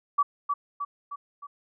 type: tone with echo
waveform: sine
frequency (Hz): 1146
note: D6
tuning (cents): -43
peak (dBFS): -18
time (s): 0.18-0.23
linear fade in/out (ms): 10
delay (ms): 310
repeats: 4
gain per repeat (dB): -5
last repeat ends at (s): 1.47
effects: none